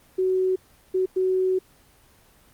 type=tone bursts at uneven times; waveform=sine; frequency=373.5 Hz; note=F#4; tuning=16 cents sharp; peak=-19 dBFS; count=3; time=0.18-0.56 / 0.94-1.06 / 1.16-1.59 s; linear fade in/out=10 ms; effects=pink hiss -56 dBFS RMS until 2.53 s + Opus 24 kbps